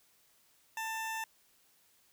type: tone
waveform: 20% pulse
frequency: 890 Hz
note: A5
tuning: 20 cents sharp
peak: -31 dBFS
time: 0.77-1.24 s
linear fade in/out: 2 ms
effects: white hiss -68 dBFS RMS until 2.12 s